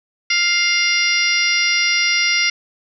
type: harmonic tone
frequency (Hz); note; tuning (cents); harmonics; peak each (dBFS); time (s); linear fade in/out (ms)
700; F5; +4; 2 / 3 / 4 / 5 / 6 / 7 / 8; -27 / -17 / -22 / -28 / -28 / -22 / -22; 0.3-2.5; 5
effects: none